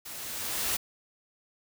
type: noise with level ramp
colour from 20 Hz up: white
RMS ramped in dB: -42 to -28 dBFS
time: 0.05-0.77 s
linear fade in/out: 10 ms
effects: none